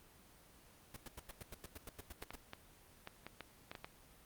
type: noise bursts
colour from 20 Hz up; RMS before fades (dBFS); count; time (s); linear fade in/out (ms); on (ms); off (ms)
pink; -48; 13; 0.94-2.357; 5; 25; 91
type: clicks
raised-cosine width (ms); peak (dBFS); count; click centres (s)
0.3; -29; 9; 2.225 / 2.306 / 2.534 / 3.074 / 3.266 / 3.407 / 3.715 / 3.752 / 3.845
effects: pink hiss -63 dBFS RMS until 4.25 s + Opus 24 kbps